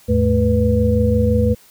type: tone cluster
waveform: sine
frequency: 78.6 / 104.4 / 218.4 / 491.1 Hz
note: D#2 / G#2 / A3 / B4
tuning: +18 / +10 / -13 / -10 cents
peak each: -18 dBFS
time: 0.08-1.55 s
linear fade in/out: 20 ms
effects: white hiss -49 dBFS RMS until 1.7 s